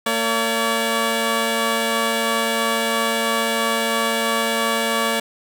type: tone pair together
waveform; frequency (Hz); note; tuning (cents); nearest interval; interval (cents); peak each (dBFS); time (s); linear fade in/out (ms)
10% pulse; 227.4 / 570; A#3 / C#5; -43 / +48; octave + major third; 1591; -13; 0.06-5.2; 5
effects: none